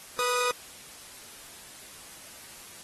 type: tone pair together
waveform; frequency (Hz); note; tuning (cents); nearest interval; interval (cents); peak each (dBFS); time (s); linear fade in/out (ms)
sawtooth; 492 / 1239.8; B4 / D#6; -7 / -7; octave + major third; 1600; -24; 0.19-0.51; 0
effects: white hiss -47 dBFS RMS until 2.83 s + AAC 32 kbps